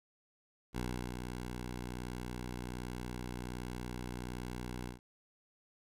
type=tone with ADSR envelope; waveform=10% pulse; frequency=61.3 Hz; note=B1; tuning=12 cents flat; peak=-27 dBFS; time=0.73-5 s; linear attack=41 ms; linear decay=360 ms; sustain=-5 dB; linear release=130 ms; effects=resampled to 32000 Hz + 11-bit